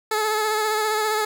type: tone with vibrato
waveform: 15% pulse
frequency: 430 Hz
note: A4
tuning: 40 cents flat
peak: -14 dBFS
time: 0.11-1.25 s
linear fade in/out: 5 ms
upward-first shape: sine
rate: 15 Hz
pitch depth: 31 cents each way
effects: 9-bit